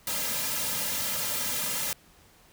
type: noise with comb filter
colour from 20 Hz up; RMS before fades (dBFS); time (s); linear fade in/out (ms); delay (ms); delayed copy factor
white; -30; 0.07-1.93; 2; 2.7; -0.8
effects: pink hiss -58 dBFS RMS until 2.52 s